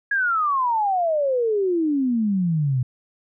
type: exponential sweep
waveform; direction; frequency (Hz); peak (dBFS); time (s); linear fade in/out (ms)
sine; down; 1673 to 122.1; -18; 0.11-2.83; 5
effects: none